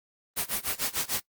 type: noise with tremolo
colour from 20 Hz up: white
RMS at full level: -27 dBFS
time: 0.36-1.21 s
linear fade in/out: 20 ms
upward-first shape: sine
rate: 6.7 Hz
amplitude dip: 95%
effects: noise-tail reverb RT60 0.1 s tail -20 dB re dry + Opus 32 kbps